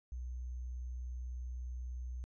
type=tone with sample-and-hold; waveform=sine; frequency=61.74 Hz; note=B1; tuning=in tune; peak=-39 dBFS; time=0.12-2.24 s; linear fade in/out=0 ms; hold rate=6300 Hz; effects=resampled to 22050 Hz

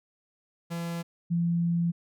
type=tone pair in turn; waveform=45% pulse / sine; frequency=169.3 / 170.38 Hz; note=E3 / F3; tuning=+46 / -42 cents; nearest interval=unison; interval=12 cents; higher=second; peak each=-31 / -23 dBFS; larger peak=second; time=0.7-1.03 / 1.3-1.92 s; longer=second; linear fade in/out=20 ms; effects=none

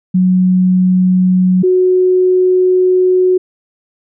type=tone pair in turn; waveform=sine; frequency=183.9 / 367.8 Hz; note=F#3 / F#4; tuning=-10 / -10 cents; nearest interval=octave; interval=1200 cents; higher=second; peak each=-7 dBFS; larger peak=neither; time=0.14-1.63 / 1.63-3.38 s; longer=second; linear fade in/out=10 ms; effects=none

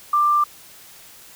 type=tone; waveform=sine; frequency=1185 Hz; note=D6; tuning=15 cents sharp; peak=-14 dBFS; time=0.13-0.44 s; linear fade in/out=5 ms; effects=white hiss -45 dBFS RMS until 1.35 s

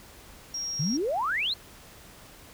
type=tone; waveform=sine; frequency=5600 Hz; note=F8; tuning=4 cents sharp; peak=-30 dBFS; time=0.54-0.97 s; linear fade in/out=5 ms
type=exponential sweep; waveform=sine; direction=up; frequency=131.1 to 4363 Hz; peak=-25 dBFS; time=0.79-1.54 s; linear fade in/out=10 ms
effects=pink hiss -50 dBFS RMS until 2.53 s

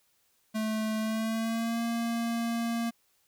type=tone with pitch glide; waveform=square; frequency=217.8 to 232.1 Hz; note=A3 to A#3; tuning=-17 to -7 cents; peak=-29 dBFS; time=0.54-2.91 s; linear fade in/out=20 ms; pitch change=+110 cents; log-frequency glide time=0.99-1.82 s; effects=white hiss -70 dBFS RMS until 3.27 s

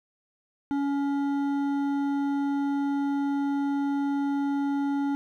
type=tone with hard clipping; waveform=sine; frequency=281.2 Hz; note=C#4; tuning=25 cents sharp; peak=-26 dBFS; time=0.71-5.15 s; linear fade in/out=0 ms; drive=9 dB; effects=none

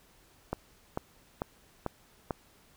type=click train; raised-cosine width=1 ms; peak=-17 dBFS; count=5; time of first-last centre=0.53-2.308 s; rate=2.25 Hz; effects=pink hiss -62 dBFS RMS until 2.76 s

